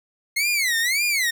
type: tone with vibrato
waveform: sawtooth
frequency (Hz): 2100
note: C7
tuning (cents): +6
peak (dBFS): -16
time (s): 0.36-1.31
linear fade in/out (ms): 10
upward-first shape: sine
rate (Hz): 1.8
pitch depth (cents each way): 250
effects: none